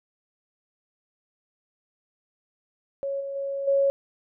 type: tone with level steps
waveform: sine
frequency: 553 Hz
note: C#5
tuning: 4 cents flat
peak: -26 / -30 / -27 / -18 dBFS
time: 3.03-3.9 s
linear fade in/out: 0 ms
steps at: 3.2 / 3.35 / 3.67 s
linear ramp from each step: 10 ms
effects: none